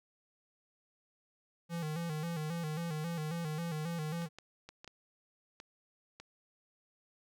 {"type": "tone with vibrato", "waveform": "square", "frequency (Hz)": 161.4, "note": "E3", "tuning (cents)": -36, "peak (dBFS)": -36, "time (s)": [1.69, 4.29], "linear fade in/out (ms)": 50, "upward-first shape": "square", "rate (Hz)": 3.7, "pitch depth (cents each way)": 84}
{"type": "clicks", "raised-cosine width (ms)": 0.2, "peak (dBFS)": -31, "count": 7, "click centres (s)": [4.22, 4.386, 4.69, 4.845, 4.877, 5.601, 6.2]}
{"effects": []}